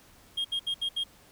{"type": "tone bursts", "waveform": "triangle", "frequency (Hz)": 3242, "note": "G#7", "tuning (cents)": -42, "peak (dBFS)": -25, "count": 5, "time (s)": [0.37, 1.039], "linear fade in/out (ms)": 10, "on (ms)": 77, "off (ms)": 71, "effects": ["tanh soft clip ceiling -21 dBFS", "pink hiss -57 dBFS RMS until 1.31 s"]}